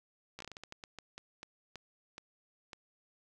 slowing click train, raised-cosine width 0.2 ms, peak -28 dBFS, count 16, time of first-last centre 0.39-2.732 s, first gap 14 ms, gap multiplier 1.3, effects none

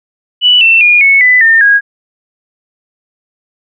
sine tone with pitch steps, 2960 / 2683 / 2432 / 2205 / 1998.5 / 1811.6 / 1642.2 Hz, F#7 / E7 / D#7 / C#7 / B6 / A#6 / G#6, 0 / +30 / -40 / -10 / +20 / -50 / -20 cents, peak -3 dBFS, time 0.41-1.81 s, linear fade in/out 50 ms, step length 200 ms, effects none

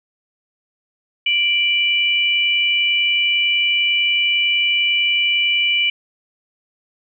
sine tone pair together, 2349 / 2960 Hz, D7 / F#7, 0 / 0 cents, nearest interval major third, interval 400 cents, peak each -17 dBFS, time 1.26-5.9 s, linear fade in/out 5 ms, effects none

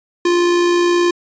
square tone with amplitude modulation, 349.2 Hz, F4, in tune, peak -11 dBFS, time 0.25-1.11 s, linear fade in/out 5 ms, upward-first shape sine, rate 59.3 Hz, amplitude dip 30%, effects resampled to 16000 Hz

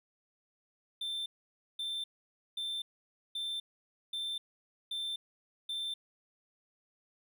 triangle tone bursts, 3560 Hz, A7, 20 cents sharp, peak -33 dBFS, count 7, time 1.01-5.94 s, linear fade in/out 5 ms, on 250 ms, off 530 ms, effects none

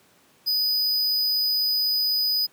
square tone, 4978 Hz, D#8, in tune, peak -21 dBFS, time 0.46-2.47 s, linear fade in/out 20 ms, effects pink hiss -58 dBFS RMS until 2.52 s + high-pass 150 Hz 12 dB/octave

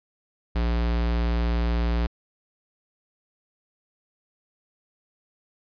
square tone, 58.27 Hz, A#1, in tune, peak -22 dBFS, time 0.55-2.07 s, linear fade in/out 10 ms, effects resampled to 11025 Hz

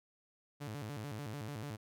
sawtooth tone with vibrato, 124.8 Hz, B2, 19 cents sharp, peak -37 dBFS, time 0.6-1.77 s, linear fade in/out 20 ms, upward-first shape square, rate 6.8 Hz, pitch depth 260 cents each way, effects none

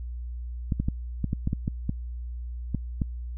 clicks, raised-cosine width 5 ms, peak -13 dBFS, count 11, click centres 0.722 / 0.8 / 0.885 / 1.243 / 1.331 / 1.474 / 1.531 / 1.679 / 1.894 / 2.747 / 3.018 s, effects added 60 Hz sine -32 dBFS peak until 3.37 s

